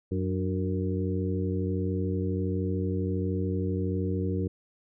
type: harmonic tone with a mistuned harmonic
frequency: 92.9 Hz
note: F#2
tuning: 7 cents sharp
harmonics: 1 / 2 / 3 / 4 / 5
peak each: -29 / -32 / -34 / -35 / -36 dBFS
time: 0.11-4.48 s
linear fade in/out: 10 ms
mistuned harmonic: 3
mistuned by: +70 cents
effects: none